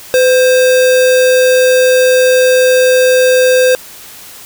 sine tone with sample-and-hold, 508 Hz, B4, 49 cents sharp, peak -5 dBFS, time 0.14-3.75 s, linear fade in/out 0 ms, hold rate 2100 Hz, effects white hiss -33 dBFS RMS until 4.45 s

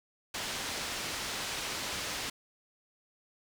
white low-pass noise, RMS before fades -37 dBFS, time 0.34-2.3 s, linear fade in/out 5 ms, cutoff 5400 Hz, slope 12 dB/octave, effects none

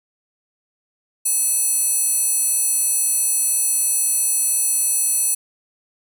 square tone with high-pass filter, 861 Hz, A5, 38 cents flat, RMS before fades -19 dBFS, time 1.25-5.35 s, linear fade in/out 10 ms, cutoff 9400 Hz, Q 3.1, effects none

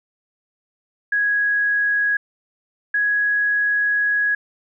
sine tone pair in turn, 1661.2 / 1667.8 Hz, G#6 / G#6, 0 / +7 cents, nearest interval unison, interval 7 cents, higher second, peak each -16 / -16 dBFS, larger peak neither, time 1.12-2.17 / 2.94-4.35 s, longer second, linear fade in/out 5 ms, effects none

